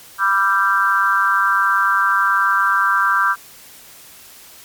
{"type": "chord", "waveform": "sine", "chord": "G dominant seventh", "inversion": "first", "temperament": "equal with one note detuned", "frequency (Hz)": [987.8, 1174.7, 1366.6, 1568], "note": ["B5", "D6", "F6", "G6"], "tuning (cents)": [0, 0, -38, 0], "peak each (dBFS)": [-22, -18, -18, -17], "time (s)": [0.18, 3.36], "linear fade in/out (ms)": 50, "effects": ["white hiss -42 dBFS RMS until 4.64 s", "MP3 96 kbps"]}